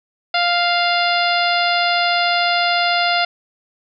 harmonic tone, 698.5 Hz, F5, in tune, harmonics 1 / 2 / 3 / 4 / 5 / 6 / 7, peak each -18 / -21 / -23 / -24 / -25 / -26 / -26 dBFS, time 0.34-3.25 s, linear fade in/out 5 ms, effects none

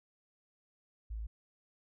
sine tone, 54.3 Hz, A1, 22 cents flat, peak -37 dBFS, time 1.1-1.27 s, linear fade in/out 10 ms, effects none

